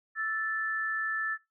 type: tone pair together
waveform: sine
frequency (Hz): 1321 / 1754.9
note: E6 / A6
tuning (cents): +3 / -5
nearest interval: perfect fourth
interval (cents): 492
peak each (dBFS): -35 / -30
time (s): 0.15-1.38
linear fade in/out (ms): 50
effects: noise-tail reverb RT60 0.2 s tail -18 dB re dry